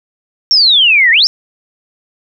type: exponential two-way sweep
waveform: sine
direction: down then up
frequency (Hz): 5588 to 1791 to 5588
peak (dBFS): -5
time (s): 0.51-1.27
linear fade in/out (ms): 0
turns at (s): 1.11
effects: none